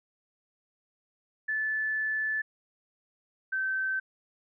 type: tone pair in turn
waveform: sine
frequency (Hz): 1742 / 1543.9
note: A6 / G6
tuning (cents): -18 / -27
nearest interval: major second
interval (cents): 209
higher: first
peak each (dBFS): -27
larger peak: neither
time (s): 1.48-2.42 / 3.52-4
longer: first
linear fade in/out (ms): 10
effects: none